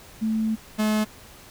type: tone pair in turn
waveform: sine / 45% pulse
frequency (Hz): 220 / 214.5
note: A3 / A3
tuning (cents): 0 / -44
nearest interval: unison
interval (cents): 44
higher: first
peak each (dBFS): -21 / -20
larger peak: second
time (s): 0.21-0.56 / 0.78-1.05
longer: first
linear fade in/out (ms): 20
effects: pink hiss -47 dBFS RMS until 1.5 s